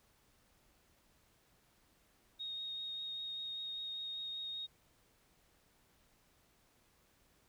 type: tone with vibrato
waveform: sine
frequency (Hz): 3729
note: A#7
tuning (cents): 0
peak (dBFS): -40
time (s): 2.39-4.67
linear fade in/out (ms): 20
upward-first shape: triangle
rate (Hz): 5.1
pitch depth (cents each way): 11
effects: pink hiss -71 dBFS RMS until 7.48 s